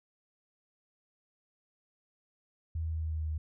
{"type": "tone with pitch steps", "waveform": "sine", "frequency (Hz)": [80.9, 80.34, 79.79, 79.24, 78.69, 78.14, 77.6], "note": ["E2", "E2", "D#2", "D#2", "D#2", "D#2", "D#2"], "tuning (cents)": [-32, -44, 44, 32, 20, 8, -4], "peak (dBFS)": -31, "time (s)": [2.75, 3.38], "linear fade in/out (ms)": 5, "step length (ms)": 90, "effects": []}